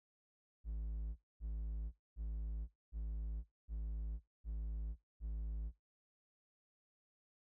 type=tone bursts; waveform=triangle; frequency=54 Hz; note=A1; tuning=32 cents flat; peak=-37 dBFS; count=7; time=0.64-5.72 s; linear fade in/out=50 ms; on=520 ms; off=240 ms; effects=noise-tail reverb RT60 0.2 s tail -19 dB re dry